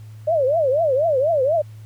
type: tone with vibrato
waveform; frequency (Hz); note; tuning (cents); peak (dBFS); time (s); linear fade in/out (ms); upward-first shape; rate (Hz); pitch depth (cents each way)
sine; 587.3; D5; 0; -15; 0.27-1.62; 10; triangle; 4.1; 290
effects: added 108 Hz sine -36 dBFS peak until 1.85 s + pink hiss -56 dBFS RMS until 1.85 s